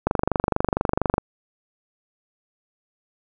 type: click train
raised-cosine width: 1 ms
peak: -5 dBFS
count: 28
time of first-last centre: 0.07-1.181 s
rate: 24.3 Hz
effects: none